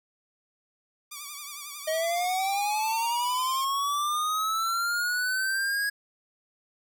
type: tone with vibrato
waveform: 5% pulse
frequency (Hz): 1165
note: D6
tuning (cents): -14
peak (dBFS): -26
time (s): 1.11-3.65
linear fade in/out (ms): 10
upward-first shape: triangle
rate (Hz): 11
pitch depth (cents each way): 84
type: linear sweep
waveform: square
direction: up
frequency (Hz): 622.3 to 1661.2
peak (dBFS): -26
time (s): 1.87-5.9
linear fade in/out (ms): 10
effects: none